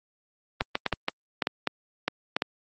clicks, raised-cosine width 0.3 ms, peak -8 dBFS, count 11, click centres 0.609 / 0.754 / 0.863 / 0.927 / 1.084 / 1.422 / 1.471 / 1.673 / 2.08 / 2.365 / 2.421 s, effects high-pass 200 Hz 12 dB/octave + Opus 24 kbps

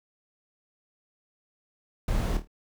brown noise with echo, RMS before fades -27 dBFS, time 2.08-2.37 s, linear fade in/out 2 ms, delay 26 ms, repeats 4, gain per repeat -8 dB, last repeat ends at 2.474 s, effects none

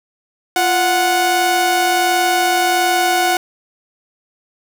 sawtooth tone pair together, 347.8 / 737 Hz, F4 / F#5, -7 / -7 cents, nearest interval octave + minor second, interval 1300 cents, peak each -16 / -10 dBFS, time 0.56-3.37 s, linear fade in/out 2 ms, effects none

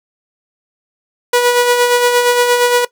sawtooth tone with tremolo, 487 Hz, B4, 24 cents flat, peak -4 dBFS, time 1.33-2.85 s, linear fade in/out 5 ms, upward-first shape sine, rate 8.6 Hz, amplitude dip 45%, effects noise-tail reverb RT60 0.1 s tail -18 dB re dry

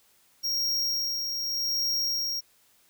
square tone with tremolo, 5588 Hz, F8, in tune, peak -25 dBFS, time 0.43-2.41 s, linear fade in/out 20 ms, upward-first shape sine, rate 0.85 Hz, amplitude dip 40%, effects white hiss -63 dBFS RMS until 2.89 s

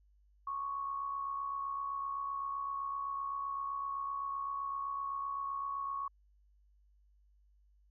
sine tone with amplitude modulation, 1108.7 Hz, C#6, in tune, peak -33 dBFS, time 0.47-6.08 s, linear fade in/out 5 ms, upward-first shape sine, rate 67.8 Hz, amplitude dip 50%, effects added 50 Hz sine -64 dBFS peak until 7.9 s

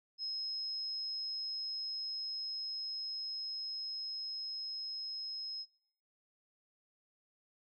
sine tone with level ramp, 5140 Hz, E8, 45 cents flat, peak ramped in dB -36 to -39 dBFS, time 0.18-5.66 s, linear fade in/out 50 ms, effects noise-tail reverb RT60 0.8 s tail -26 dB re dry

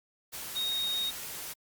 sine tone in noise, 3736 Hz, A#7, 3 cents sharp, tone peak -29 dBFS, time 0.55-1.11 s, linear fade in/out 20 ms, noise white, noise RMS -40 dBFS, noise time 0.32-1.54 s, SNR +8 dB, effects Opus 48 kbps

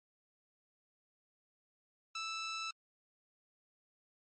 15% pulse tone, 1318.5 Hz, E6, in tune, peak -32 dBFS, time 2.15-2.71 s, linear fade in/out 5 ms, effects MP3 32 kbps

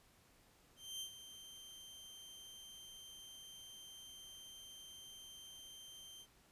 sawtooth tone with ADSR envelope, 3136 Hz, G7, in tune, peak -39 dBFS, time 0.76-6.27 s, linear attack 250 ms, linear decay 86 ms, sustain -11 dB, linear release 61 ms, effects pink hiss -69 dBFS RMS until 6.51 s + resampled to 32000 Hz

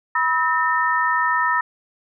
sine tone cluster, 977 / 1288 / 1817 Hz, B5 / E6 / A#6, -19 / -41 / -45 cents, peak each -21 dBFS, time 0.15-1.61 s, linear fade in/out 5 ms, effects none

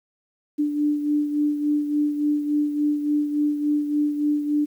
sine beating tone pair, 295 / 298.5 Hz, D4 / D4, +8 / +28 cents, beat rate 3.5 Hz, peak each -20 / -28 dBFS, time 0.58-4.66 s, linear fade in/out 20 ms, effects 9-bit

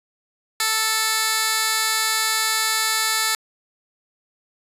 15% pulse tone with high-pass filter, 440 Hz, A4, in tune, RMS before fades -21 dBFS, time 0.6-3.35 s, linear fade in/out 2 ms, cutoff 2100 Hz, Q 0.57, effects resampled to 32000 Hz

